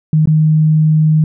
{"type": "tone with dropouts", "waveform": "sine", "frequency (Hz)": 155.56, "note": "D#3", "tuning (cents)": 0, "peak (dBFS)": -7, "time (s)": [0.13, 1.24], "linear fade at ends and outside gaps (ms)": 2, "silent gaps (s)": [0.257, 0.273], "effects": []}